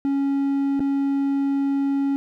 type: tone with dropouts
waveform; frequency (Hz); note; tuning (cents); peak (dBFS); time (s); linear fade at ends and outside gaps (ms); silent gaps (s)
triangle; 277.2; C#4; 0; -17; 0.05-2.16; 0; 0.795-0.804
effects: none